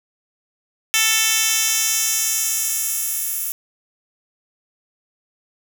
10% pulse tone with high-pass filter sweep, 442.1 Hz, A4, 8 cents sharp, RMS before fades -20 dBFS, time 0.94-3.52 s, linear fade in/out 0 ms, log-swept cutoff 3200 to 12000 Hz, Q 1, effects 7-bit

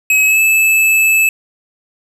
square tone with pitch glide, 2556 to 2614 Hz, D#7 to E7, +46 to -15 cents, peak -9 dBFS, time 0.1-1.29 s, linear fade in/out 2 ms, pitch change +39 cents, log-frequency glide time 0.24-0.4 s, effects none

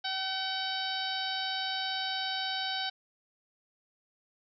harmonic tone with a mistuned harmonic, 763 Hz, G5, 47 cents flat, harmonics 1 / 2 / 3 / 4 / 5 / 6 / 7, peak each -37 / -38 / -45 / -38 / -37 / -39 / -44 dBFS, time 0.04-2.9 s, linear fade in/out 10 ms, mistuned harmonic 3, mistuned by -20 cents, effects none

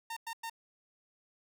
sawtooth tone bursts, 913 Hz, A#5, 36 cents flat, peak -34 dBFS, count 3, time 0.1-0.498 s, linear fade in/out 5 ms, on 66 ms, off 100 ms, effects none

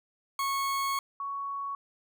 40% pulse / sine tone pair in turn, 1100 / 1115.4 Hz, C#6 / C#6, -14 / +10 cents, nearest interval unison, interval 24 cents, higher second, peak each -27 / -32 dBFS, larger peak first, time 0.39-0.99 / 1.2-1.75 s, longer first, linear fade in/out 2 ms, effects none

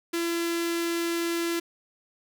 sawtooth tone with notch filter, 338.2 Hz, E4, 44 cents sharp, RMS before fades -28 dBFS, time 0.13-1.6 s, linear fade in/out 10 ms, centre 760 Hz, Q 0.84, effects none

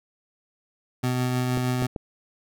25% pulse tone with tremolo, 125.9 Hz, B2, 34 cents sharp, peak -18 dBFS, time 1.03-1.87 s, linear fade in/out 10 ms, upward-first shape triangle, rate 6.4 Hz, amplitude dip 25%
clicks, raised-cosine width 2 ms, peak -17 dBFS, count 3, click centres 1.574 / 1.823 / 1.962 s
effects none

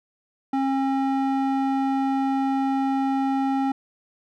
square tone with band-pass filter, 270 Hz, C#4, 45 cents flat, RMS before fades -23 dBFS, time 0.53-3.72 s, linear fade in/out 5 ms, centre 550 Hz, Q 4.1, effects none

